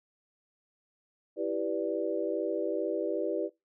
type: chord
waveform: sine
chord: E minor seventh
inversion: none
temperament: equal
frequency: 329.6 / 392 / 493.9 / 587.3 Hz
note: E4 / G4 / B4 / D5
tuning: 0 / 0 / 0 / 0 cents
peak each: -34 dBFS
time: 1.36-3.5 s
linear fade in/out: 50 ms
effects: noise-tail reverb RT60 0.2 s tail -21 dB re dry